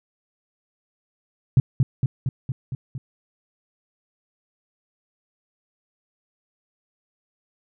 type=tone with echo; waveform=sine; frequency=128.7 Hz; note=C3; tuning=28 cents flat; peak=-10 dBFS; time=1.57-1.6 s; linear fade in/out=2 ms; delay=230 ms; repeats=6; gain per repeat=-3 dB; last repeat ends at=2.98 s; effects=none